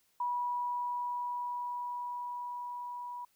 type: tone with level ramp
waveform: sine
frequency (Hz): 975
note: B5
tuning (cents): -23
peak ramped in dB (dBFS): -30 to -39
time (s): 0.2-3.25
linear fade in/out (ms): 5
effects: white hiss -72 dBFS RMS until 3.35 s